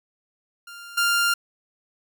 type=tone with level steps; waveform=sawtooth; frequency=1396.9 Hz; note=F6; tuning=in tune; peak=-35 / -15 dBFS; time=0.67-1.34 s; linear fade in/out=5 ms; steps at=0.97 s; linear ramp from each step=10 ms; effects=none